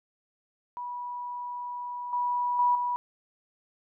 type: tone with level steps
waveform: sine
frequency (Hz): 976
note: B5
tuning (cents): -21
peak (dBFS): -33 / -25 / -20 / -26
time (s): 0.77-2.96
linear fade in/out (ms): 0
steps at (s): 2.13 / 2.59 / 2.75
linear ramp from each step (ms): 2
effects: none